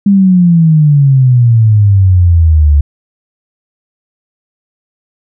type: exponential sweep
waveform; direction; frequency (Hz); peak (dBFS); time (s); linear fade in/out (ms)
sine; down; 203.2 to 70.9; -3; 0.06-2.81; 5
effects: none